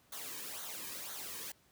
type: noise with flanger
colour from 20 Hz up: white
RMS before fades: -44 dBFS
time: 0.12-1.52 s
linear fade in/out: 5 ms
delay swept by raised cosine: 0.38 to 1.48 ms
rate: 2 Hz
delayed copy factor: -0.65
effects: pink hiss -68 dBFS RMS until 1.71 s + high-pass 60 Hz 12 dB/octave